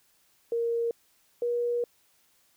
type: tone pair in turn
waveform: sine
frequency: 466.2 / 479 Hz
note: A#4 / A#4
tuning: 0 / +47 cents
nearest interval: unison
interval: 47 cents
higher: second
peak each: -25 dBFS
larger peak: neither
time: 0.52-0.91 / 1.42-1.84 s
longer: second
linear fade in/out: 2 ms
effects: white hiss -66 dBFS RMS until 2.56 s